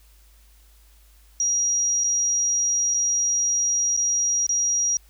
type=tone with dropouts; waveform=sine; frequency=5730 Hz; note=F8; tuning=44 cents sharp; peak=-19 dBFS; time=1.4-4.97 s; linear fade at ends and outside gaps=1 ms; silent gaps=2.038-2.042 / 2.94-2.944 / 3.966-3.974 / 4.466-4.492 s; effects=added 52 Hz sine -51 dBFS peak until 5.09 s + white hiss -59 dBFS RMS until 5.09 s